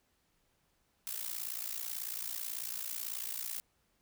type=noise with amplitude modulation; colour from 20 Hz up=blue; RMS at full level=-36 dBFS; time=1.07-3.6 s; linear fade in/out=0 ms; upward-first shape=sine; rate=58.2 Hz; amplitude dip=85%; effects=pink hiss -75 dBFS RMS until 4.01 s